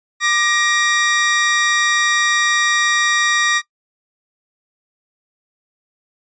sawtooth tone pair together, 1188.1 / 1886 Hz, D6 / A#6, +20 / +20 cents, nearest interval minor sixth, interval 800 cents, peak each -15 / -12 dBFS, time 0.2-3.62 s, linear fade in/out 50 ms, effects noise-tail reverb RT60 0.1 s tail -20 dB re dry + resampled to 16000 Hz

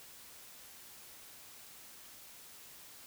silence, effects white hiss -54 dBFS RMS until 3.06 s

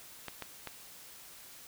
clicks, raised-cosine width 0.3 ms, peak -23 dBFS, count 3, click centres 0.283 / 0.423 / 0.673 s, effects white hiss -52 dBFS RMS until 1.67 s

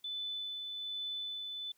sine tone with tremolo, 3502 Hz, A7, 9 cents flat, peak -36 dBFS, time 0.04-1.72 s, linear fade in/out 5 ms, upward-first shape sine, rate 1.2 Hz, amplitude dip 30%, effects white hiss -73 dBFS RMS until 1.77 s

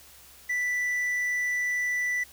triangle tone with hard clipping, 1975.5 Hz, B6, in tune, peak -26 dBFS, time 0.49-2.24 s, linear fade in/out 10 ms, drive 6 dB, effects added 66 Hz sine -61 dBFS peak until 2.32 s + white hiss -52 dBFS RMS until 2.32 s

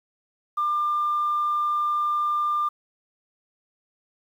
sine tone, 1196 Hz, D6, 31 cents sharp, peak -20 dBFS, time 0.57-2.69 s, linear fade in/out 10 ms, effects tanh soft clip ceiling -17 dBFS + 9-bit

